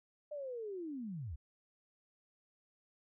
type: linear sweep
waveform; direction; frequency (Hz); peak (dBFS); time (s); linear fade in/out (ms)
sine; down; 607 to 61.74; -40; 0.31-1.36; 10
effects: none